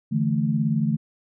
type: chord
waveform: sine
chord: D suspended second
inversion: none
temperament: equal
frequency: 146.83 / 164.81 / 220 Hz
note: D3 / E3 / A3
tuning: 0 / 0 / 0 cents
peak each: -24 / -25 / -23 dBFS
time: 0.11-0.97 s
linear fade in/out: 20 ms
effects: none